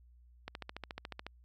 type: click train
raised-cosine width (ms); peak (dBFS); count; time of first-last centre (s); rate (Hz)
0.3; -25; 12; 0.48-1.266; 14
effects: added 60 Hz sine -58 dBFS peak until 1.44 s + AAC 64 kbps